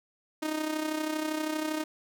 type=tone with amplitude modulation; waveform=sawtooth; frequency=310 Hz; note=D#4; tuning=6 cents flat; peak=-23 dBFS; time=0.42-1.84 s; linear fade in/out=10 ms; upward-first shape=sine; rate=32.6 Hz; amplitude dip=60%; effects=none